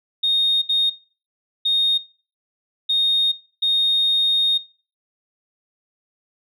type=tone bursts at uneven times; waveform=sine; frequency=3700 Hz; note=A#7; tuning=14 cents flat; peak=-15 dBFS; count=5; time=0.23-0.62 / 0.69-0.9 / 1.65-1.98 / 2.89-3.32 / 3.62-4.58 s; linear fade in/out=10 ms; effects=noise-tail reverb RT60 0.4 s tail -21 dB re dry + tanh soft clip ceiling -11 dBFS